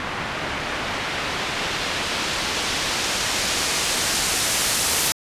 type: noise with low-pass filter sweep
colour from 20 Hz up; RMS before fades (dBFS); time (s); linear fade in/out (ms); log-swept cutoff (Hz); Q
white; -24; 0-5.12; 0; 1900 to 11000; 0.75
effects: resampled to 32000 Hz